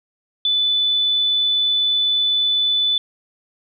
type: tone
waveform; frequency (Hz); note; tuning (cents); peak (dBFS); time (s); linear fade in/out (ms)
sine; 3492; A7; -14; -15; 0.45-2.98; 2
effects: none